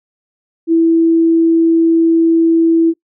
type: tone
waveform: sine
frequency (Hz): 329.6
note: E4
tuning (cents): 0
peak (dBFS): -7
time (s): 0.67-2.94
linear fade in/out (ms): 50
effects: noise-tail reverb RT60 0.1 s tail -22 dB re dry